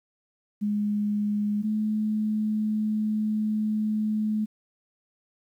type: tone pair in turn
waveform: sine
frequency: 207.7 / 214.4 Hz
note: G#3 / A3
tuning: 0 / -45 cents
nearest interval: minor second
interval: 55 cents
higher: second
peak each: -23 dBFS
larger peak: neither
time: 0.61-1.63 / 1.63-4.46 s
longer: second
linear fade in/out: 20 ms
effects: 10-bit